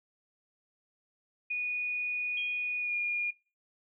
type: tone with pitch glide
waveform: sine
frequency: 2464 to 2426 Hz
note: D#7 to D#7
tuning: -17 to -44 cents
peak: -29 dBFS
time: 1.5-3.31 s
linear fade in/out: 10 ms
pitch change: -27 cents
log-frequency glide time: 2.8-2.94 s
type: tone with exponential decay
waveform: sine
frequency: 3225 Hz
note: G7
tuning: 48 cents sharp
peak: -34 dBFS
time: 2.37-2.78 s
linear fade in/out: 5 ms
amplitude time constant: 88 ms
effects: noise-tail reverb RT60 0.3 s tail -19 dB re dry